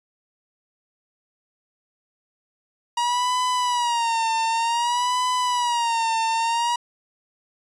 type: tone with vibrato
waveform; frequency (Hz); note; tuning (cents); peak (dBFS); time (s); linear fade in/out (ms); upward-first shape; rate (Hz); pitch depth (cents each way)
45% pulse; 950; A#5; +33; -20; 2.97-6.76; 5; sine; 0.54; 92
effects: resampled to 22050 Hz